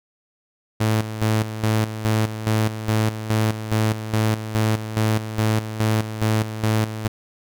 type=tone with tremolo; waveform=sawtooth; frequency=109.2 Hz; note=A2; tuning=13 cents flat; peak=-13 dBFS; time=0.8-7.08 s; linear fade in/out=10 ms; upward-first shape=square; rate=2.4 Hz; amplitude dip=70%; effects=none